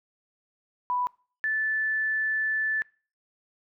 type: tone pair in turn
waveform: sine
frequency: 989 / 1750 Hz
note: B5 / A6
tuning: +2 / -10 cents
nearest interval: minor seventh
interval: 988 cents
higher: second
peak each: -24 dBFS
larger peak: neither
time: 0.9-1.07 / 1.44-2.82 s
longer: second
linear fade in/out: 0 ms
effects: noise-tail reverb RT60 0.4 s tail -24 dB re dry